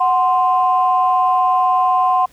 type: tone pair together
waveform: sine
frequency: 740 / 1044 Hz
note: F#5 / C6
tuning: 0 / -4 cents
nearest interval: tritone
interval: 596 cents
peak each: -14 dBFS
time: 0-2.26 s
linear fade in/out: 10 ms
effects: tanh soft clip ceiling -4 dBFS + pink hiss -51 dBFS RMS until 2.32 s